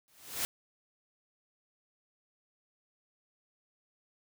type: noise with exponential growth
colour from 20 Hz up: white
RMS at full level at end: -30 dBFS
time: 0.08-0.45 s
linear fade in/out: 0 ms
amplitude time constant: 80 ms
effects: none